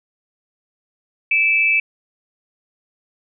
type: tone pair together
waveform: sine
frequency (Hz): 2331 / 2616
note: D7 / E7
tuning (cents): -14 / -14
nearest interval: major second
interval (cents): 200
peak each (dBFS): -16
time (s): 1.31-1.8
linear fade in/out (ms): 5
effects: none